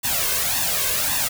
white noise with flanger, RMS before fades -22 dBFS, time 0.03-1.29 s, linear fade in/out 20 ms, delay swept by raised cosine 1.1 to 1.92 ms, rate 1.8 Hz, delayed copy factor +0.8, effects none

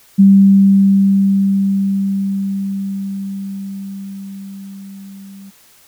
sine tone with level ramp, 196 Hz, G3, in tune, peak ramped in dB -3 to -33 dBFS, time 0.18-5.51 s, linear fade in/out 20 ms, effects white hiss -48 dBFS RMS until 5.87 s

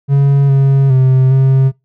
triangle tone with pitch steps, 139.6 / 136.8 / 130.6 / 133.5 Hz, C#3 / C#3 / C3 / C3, +13 / -23 / -3 / +35 cents, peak -4 dBFS, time 0.08-1.72 s, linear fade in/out 50 ms, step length 410 ms, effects noise-tail reverb RT60 0.2 s tail -22 dB re dry

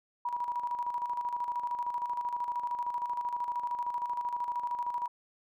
sine tone with tremolo, 966 Hz, B5, 39 cents flat, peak -29 dBFS, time 0.25-5.08 s, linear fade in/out 5 ms, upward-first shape square, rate 13 Hz, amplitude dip 55%, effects none

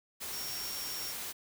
sine tone in noise, 5550 Hz, F8, 12 cents flat, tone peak -40 dBFS, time 0.32-1.13 s, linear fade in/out 20 ms, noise white, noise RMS -40 dBFS, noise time 0.2-1.33 s, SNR -3 dB, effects none

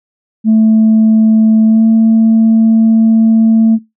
sine tone with pitch glide, 220 to 223.7 Hz, A3 to A3, 0 to +29 cents, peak -3 dBFS, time 0.44-3.79 s, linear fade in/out 50 ms, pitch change +29 cents, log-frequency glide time 1.66-1.84 s, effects noise-tail reverb RT60 0.2 s tail -23 dB re dry + tanh soft clip ceiling -2 dBFS

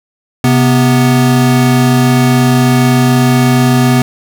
square tone pair together, 130.81 / 246.9 Hz, C3 / B3, 0 / 0 cents, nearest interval major seventh, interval 1100 cents, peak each -10 dBFS, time 0.44-4.02 s, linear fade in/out 2 ms, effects none

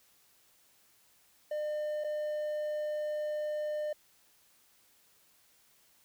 triangle tone with dropouts, 603 Hz, D5, 46 cents sharp, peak -30 dBFS, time 1.51-3.93 s, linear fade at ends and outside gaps 5 ms, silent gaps 2.039-2.044 s, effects white hiss -66 dBFS RMS until 6.04 s

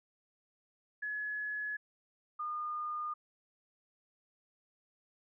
sine tone pair in turn, 1697 / 1217.4 Hz, G#6 / D#6, +37 / -38 cents, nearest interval tritone, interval 575 cents, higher first, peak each -35 / -35 dBFS, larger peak neither, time 1.02-1.77 / 2.39-3.14 s, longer neither, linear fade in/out 10 ms, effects none

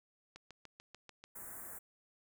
click train, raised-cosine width 0.2 ms, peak -34 dBFS, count 7, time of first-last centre 0.36-1.24 s, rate 6.82 Hz
white band-stop noise, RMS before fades -48 dBFS, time 1.35-1.79 s, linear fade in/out 10 ms, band 1900 to 7600 Hz, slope 48 dB/octave
effects none

